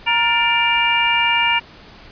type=harmonic tone with a mistuned harmonic; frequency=469.1 Hz; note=A#4; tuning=11 cents sharp; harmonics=2 / 3 / 4 / 5 / 6; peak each=-19 / -27 / -25 / -18 / -19 dBFS; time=0.06-1.6 s; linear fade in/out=20 ms; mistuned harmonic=4; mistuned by=-97 cents; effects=pink hiss -42 dBFS RMS until 2.11 s + resampled to 11025 Hz